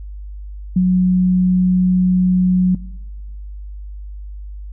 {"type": "tone", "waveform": "sine", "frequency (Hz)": 183, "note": "F#3", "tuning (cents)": -19, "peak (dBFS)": -10, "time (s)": [0.76, 2.75], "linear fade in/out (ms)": 5, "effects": ["noise-tail reverb RT60 1.0 s tail -20 dB re dry", "added 50 Hz sine -28 dBFS peak until 4.72 s"]}